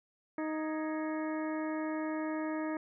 harmonic tone with a mistuned harmonic, 312 Hz, D#4, 5 cents sharp, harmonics 1 / 2 / 3 / 4 / 5 / 6 / 7, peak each -34 / -40 / -44 / -46 / -48 / -50 / -51 dBFS, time 0.38-2.77 s, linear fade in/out 2 ms, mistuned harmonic 5, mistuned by +110 cents, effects none

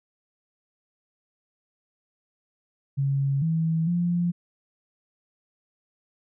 sine tone with pitch steps, 138.1 / 162.3 / 174 Hz, C#3 / E3 / F3, -6 / -27 / -6 cents, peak -21 dBFS, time 2.97-4.32 s, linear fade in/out 20 ms, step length 450 ms, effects none

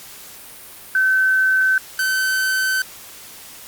sine / 45% pulse tone pair in turn, 1532 / 1532 Hz, G6 / G6, -40 / -40 cents, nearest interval unison, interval 0 cents, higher neither, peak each -13 / -17 dBFS, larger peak first, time 0.95-1.78 / 1.99-2.82 s, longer neither, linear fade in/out 2 ms, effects white hiss -39 dBFS RMS until 3.67 s + Opus 48 kbps

